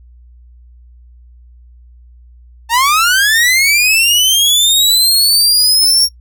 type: linear sweep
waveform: sawtooth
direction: up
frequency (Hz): 889 to 5570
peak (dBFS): -5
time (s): 2.69-6.09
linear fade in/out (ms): 50
effects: noise-tail reverb RT60 0.1 s tail -23 dB re dry + added 60 Hz sine -38 dBFS peak until 6.2 s